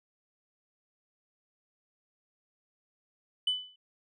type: tone with exponential decay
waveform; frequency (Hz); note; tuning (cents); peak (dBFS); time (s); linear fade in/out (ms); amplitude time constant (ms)
sine; 3000; F#7; +23; -21; 3.47-3.76; 5; 62
effects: tanh soft clip ceiling -22 dBFS